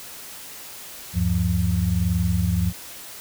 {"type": "tone cluster", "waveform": "sine", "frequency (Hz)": [78.2, 99.5, 175.3], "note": ["D#2", "G2", "F3"], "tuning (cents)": [9, 26, 7], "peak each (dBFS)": -23, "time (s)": [1.13, 2.73], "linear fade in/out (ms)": 50, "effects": ["white hiss -39 dBFS RMS until 3.2 s"]}